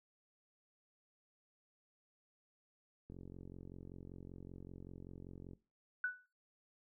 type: click train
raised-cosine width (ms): 3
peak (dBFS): -38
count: 111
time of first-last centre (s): 3.1-5.534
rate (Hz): 45.2
type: tone with exponential decay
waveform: sine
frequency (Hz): 1485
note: F#6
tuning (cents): +6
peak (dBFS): -31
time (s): 6.04-6.26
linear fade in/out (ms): 2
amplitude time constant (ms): 47
effects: noise-tail reverb RT60 0.3 s tail -20 dB re dry